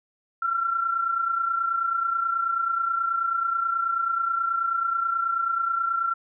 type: tone pair together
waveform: sine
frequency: 1355.7 / 1385 Hz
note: E6 / F6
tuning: +48 / -15 cents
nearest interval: unison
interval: 37 cents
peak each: -23 / -30 dBFS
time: 0.42-6.14 s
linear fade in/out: 5 ms
effects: none